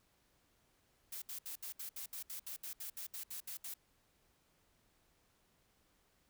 blue noise bursts, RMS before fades -45 dBFS, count 16, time 1.12-3.74 s, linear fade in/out 5 ms, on 100 ms, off 68 ms, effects pink hiss -74 dBFS RMS until 6.29 s

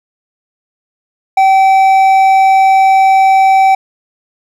triangle tone with hard clipping, 770 Hz, G5, 31 cents flat, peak -6 dBFS, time 1.37-3.75 s, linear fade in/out 5 ms, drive 9 dB, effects none

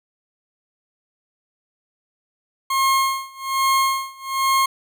40% pulse tone with tremolo, 1075 Hz, C6, 47 cents sharp, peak -14 dBFS, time 2.7-4.66 s, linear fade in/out 5 ms, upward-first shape sine, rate 1.2 Hz, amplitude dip 95%, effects none

